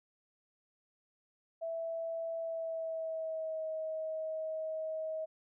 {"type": "tone with pitch glide", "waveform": "sine", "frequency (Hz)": [659.3, 633.9], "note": ["E5", "D#5"], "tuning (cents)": [0, 32], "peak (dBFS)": -35, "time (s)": [1.61, 5.26], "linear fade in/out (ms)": 20, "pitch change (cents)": -68, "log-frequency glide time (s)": [2.39, 3.67], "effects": []}